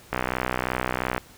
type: click train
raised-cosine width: 0.5 ms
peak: -9 dBFS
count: 67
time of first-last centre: 0.13-1.179 s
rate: 62.9 Hz
effects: pink hiss -50 dBFS RMS until 1.37 s